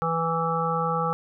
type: harmonic tone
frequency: 164.81 Hz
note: E3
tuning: in tune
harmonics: 1 / 3 / 5 / 7 / 8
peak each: -29 / -29 / -29 / -29 / -29 dBFS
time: 0.02-1.13 s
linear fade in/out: 0 ms
effects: none